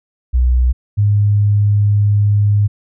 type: tone pair in turn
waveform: sine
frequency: 62 / 103.07 Hz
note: B1 / G#2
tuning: +7 / -13 cents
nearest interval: major sixth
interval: 880 cents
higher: second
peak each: -9 dBFS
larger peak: neither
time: 0.33-0.73 / 0.97-2.68 s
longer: second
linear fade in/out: 20 ms
effects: none